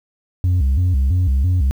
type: tone with vibrato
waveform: sine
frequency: 77.78 Hz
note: D#2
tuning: in tune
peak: -10 dBFS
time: 0.44-1.71 s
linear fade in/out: 0 ms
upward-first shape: square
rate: 3 Hz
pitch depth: 260 cents each way
effects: tanh soft clip ceiling -12 dBFS + 8-bit